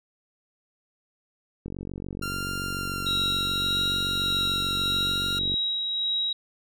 click train, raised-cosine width 3 ms, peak -22 dBFS, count 183, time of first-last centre 1.66-5.541 s, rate 46.9 Hz
sawtooth tone with vibrato, 1385 Hz, F6, 15 cents flat, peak -27 dBFS, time 2.22-5.39 s, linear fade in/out 5 ms, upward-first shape sine, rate 0.72 Hz, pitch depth 12 cents each way
sine tone with tremolo, 3837 Hz, A#7, 49 cents sharp, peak -23 dBFS, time 3.06-6.33 s, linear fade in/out 5 ms, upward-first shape sine, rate 1.7 Hz, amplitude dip 30%
effects none

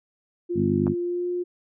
sine tone with pitch glide, 349.2 to 355.1 Hz, F4 to F4, 0 to +29 cents, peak -24 dBFS, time 0.49-1.44 s, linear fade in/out 20 ms, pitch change +29 cents, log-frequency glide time 1-1.28 s
harmonic tone, 50.1 Hz, G1, 38 cents sharp, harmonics 2 / 3 / 4 / 5 / 6, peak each -29 / -28 / -25 / -25 / -34 dBFS, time 0.54-0.95 s, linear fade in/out 50 ms
clicks, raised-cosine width 1 ms, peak -19 / -24 dBFS, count 2, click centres 0.868 / 0.879 s
effects none

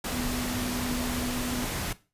sine tone in noise, 246.9 Hz, B3, in tune, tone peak -31 dBFS, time 0.12-1.65 s, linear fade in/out 5 ms, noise pink, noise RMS -32 dBFS, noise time 0.04-1.93 s, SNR -2 dB, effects noise-tail reverb RT60 0.3 s tail -17 dB re dry + resampled to 32000 Hz

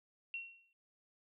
sine tone with exponential decay, 2731 Hz, F7, 39 cents flat, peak -37 dBFS, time 0.34-0.73 s, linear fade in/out 1 ms, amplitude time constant 84 ms, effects none

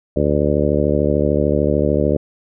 harmonic tone, 73.42 Hz, D2, in tune, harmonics 1 / 2 / 3 / 4 / 5 / 6 / 7 / 8, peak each -22 / -22 / -22 / -22 / -22 / -22 / -22 / -22 dBFS, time 0.16-2.17 s, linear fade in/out 5 ms, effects none

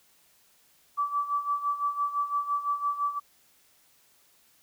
sine tone with tremolo, 1156 Hz, D6, 28 cents flat, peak -23 dBFS, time 0.97-3.2 s, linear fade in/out 20 ms, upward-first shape sine, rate 5.9 Hz, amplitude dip 75%, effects white hiss -63 dBFS RMS until 4.62 s

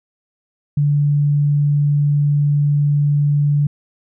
sine tone, 145.4 Hz, D3, 17 cents flat, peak -12 dBFS, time 0.77-3.67 s, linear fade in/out 5 ms, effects none

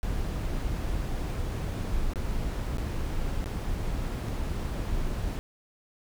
brown noise with dropouts, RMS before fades -30 dBFS, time 0.03-5.39 s, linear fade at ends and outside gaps 0 ms, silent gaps 2.135-2.158 / 2.771-2.783 / 3.442-3.459 / 4.285-4.289 s, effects none

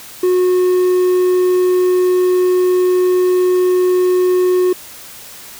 triangle tone, 364.2 Hz, F#4, 27 cents flat, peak -8 dBFS, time 0.23-4.73 s, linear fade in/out 5 ms, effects white hiss -35 dBFS RMS until 5.59 s

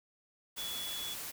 sine tone in noise, 3400 Hz, G#7, 40 cents sharp, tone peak -39 dBFS, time 0.57-1.15 s, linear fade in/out 20 ms, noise white, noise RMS -42 dBFS, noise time 0.56-1.32 s, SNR 0 dB, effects none

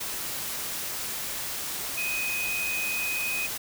sine tone in noise, 2504 Hz, D#7, 10 cents sharp, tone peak -28 dBFS, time 1.97-3.47 s, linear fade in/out 10 ms, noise white, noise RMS -33 dBFS, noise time 0-3.58 s, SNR +2 dB, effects none

